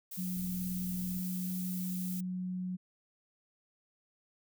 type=noise; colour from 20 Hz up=violet; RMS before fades=-43 dBFS; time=0.11-2.21 s; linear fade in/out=10 ms
type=tone; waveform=sine; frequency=182.9 Hz; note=F#3; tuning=20 cents flat; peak=-34 dBFS; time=0.17-2.77 s; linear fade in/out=20 ms
type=click train; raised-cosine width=5 ms; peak=-38 dBFS; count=34; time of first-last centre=0.37-1.191 s; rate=40.2 Hz
effects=none